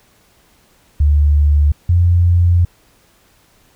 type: tone pair in turn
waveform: sine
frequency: 73.4 / 87.29 Hz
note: D2 / F2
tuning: 0 / 0 cents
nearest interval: minor third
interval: 300 cents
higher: second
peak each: -8 dBFS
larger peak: neither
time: 1-1.72 / 1.89-2.65 s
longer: second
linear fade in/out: 5 ms
effects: pink hiss -53 dBFS RMS until 3.75 s